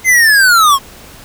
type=linear sweep; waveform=square; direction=down; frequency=2093 to 1055 Hz; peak=-6 dBFS; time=0.04-0.79 s; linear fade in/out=50 ms; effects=pink hiss -36 dBFS RMS until 1.24 s